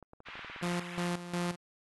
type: clicks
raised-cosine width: 1 ms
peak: -36 dBFS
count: 12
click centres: 0.027 / 0.134 / 0.204 / 0.286 / 0.355 / 0.393 / 0.447 / 0.499 / 0.562 / 0.614 / 0.66 / 0.726 s
type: band-pass noise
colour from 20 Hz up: white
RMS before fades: -47 dBFS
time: 0.25-1.09 s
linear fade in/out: 20 ms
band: 1100 to 2700 Hz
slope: 24 dB/octave
type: tone with tremolo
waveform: sawtooth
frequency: 175.2 Hz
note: F3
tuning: 6 cents sharp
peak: -27 dBFS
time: 0.62-1.56 s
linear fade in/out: 10 ms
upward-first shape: square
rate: 2.8 Hz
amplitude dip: 70%
effects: AAC 32 kbps